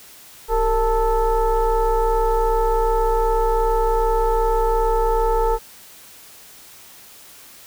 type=tone with frequency modulation; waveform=sine; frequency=458.3 Hz; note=A#4; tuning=29 cents flat; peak=-15 dBFS; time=0.48-5.59 s; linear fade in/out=50 ms; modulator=427 Hz; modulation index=1.3; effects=white hiss -44 dBFS RMS until 7.66 s